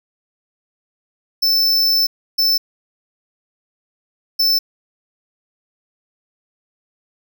square tone bursts at uneven times, 5290 Hz, E8, 5 cents sharp, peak -13 dBFS, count 3, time 1.42-2.07 / 2.38-2.58 / 4.39-4.59 s, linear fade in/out 10 ms, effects none

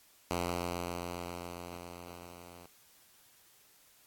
5% pulse tone with level ramp, 87.4 Hz, F2, 2 cents sharp, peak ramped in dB -20 to -40 dBFS, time 0.31-2.66 s, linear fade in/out 0 ms, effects white hiss -63 dBFS RMS until 4.06 s + AAC 64 kbps

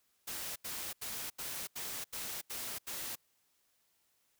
white noise bursts, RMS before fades -41 dBFS, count 8, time 0.27-3.157 s, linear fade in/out 10 ms, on 290 ms, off 81 ms, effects white hiss -75 dBFS RMS until 4.39 s

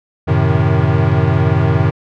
square chord, F# diminished seventh, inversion none, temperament equal, 92.5 / 110 / 130.81 / 155.56 Hz, F#2 / A2 / C3 / Eb3, 0 / 0 / 0 / 0 cents, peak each -17 dBFS, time 0.27-1.91 s, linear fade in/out 20 ms, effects low-pass 2000 Hz 12 dB/octave

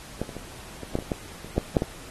clicks, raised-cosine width 2 ms, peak -13 / -25 / -22 / -24 / -11 / -17 / -29 / -12 / -27 / -7 / -6 / -11 dBFS, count 12, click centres 0.216 / 0.292 / 0.367 / 0.833 / 0.954 / 0.988 / 1.024 / 1.118 / 1.446 / 1.58 / 1.768 / 1.821 s, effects pink hiss -44 dBFS RMS until 2.1 s + AAC 32 kbps

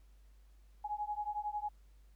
sine beating tone pair, 830.6 / 841.6 Hz, G#5 / G#5, 0 / +23 cents, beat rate 11 Hz, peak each -39 / -39 dBFS, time 0.84-1.69 s, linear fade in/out 10 ms, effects added 50 Hz sine -58 dBFS peak until 2.15 s + pink hiss -75 dBFS RMS until 2.15 s

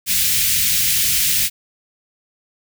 white band-stop noise, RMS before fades -17 dBFS, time 0.06-1.5 s, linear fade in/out 50 ms, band 190 to 2000 Hz, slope 24 dB/octave, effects none

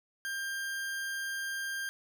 40% pulse tone, 1594 Hz, G6, 28 cents sharp, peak -33 dBFS, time 0.25-1.89 s, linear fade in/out 0 ms, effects none

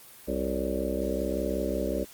harmonic tone with a mistuned harmonic, 65.41 Hz, C2, in tune, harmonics 1 / 3 / 4 / 5 / 6 / 7 / 8 / 9, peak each -35 / -35 / -35 / -35 / -35 / -35 / -35 / -35 dBFS, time 0.27-2.05 s, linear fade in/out 20 ms, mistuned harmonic 8, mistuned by +79 cents, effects white hiss -50 dBFS RMS until 2.13 s + Opus 32 kbps

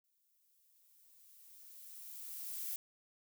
violet noise with exponential growth, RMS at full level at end -40 dBFS, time 0.04-2.76 s, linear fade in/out 1 ms, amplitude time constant 590 ms, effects none

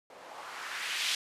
violet noise with low-pass filter sweep, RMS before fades -37 dBFS, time 0.1-1.15 s, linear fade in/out 2 ms, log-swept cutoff 540 to 3400 Hz, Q 1.6, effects resampled to 32000 Hz

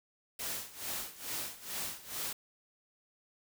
white noise with tremolo, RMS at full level -37 dBFS, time 0.39-2.33 s, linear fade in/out 5 ms, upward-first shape sine, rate 2.3 Hz, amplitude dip 85%, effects none

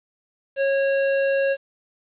square tone, 548 Hz, C#5, 20 cents flat, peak -19 dBFS, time 0.56-1.57 s, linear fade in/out 50 ms, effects resampled to 8000 Hz + 9-bit

